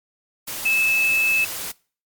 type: tone in noise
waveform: sine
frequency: 2611 Hz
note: E7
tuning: 17 cents flat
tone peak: -16 dBFS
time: 0.65-1.45 s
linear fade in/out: 10 ms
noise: white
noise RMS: -30 dBFS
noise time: 0.47-1.72 s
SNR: +11 dB
effects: noise-tail reverb RT60 0.4 s tail -23 dB re dry + MP3 96 kbps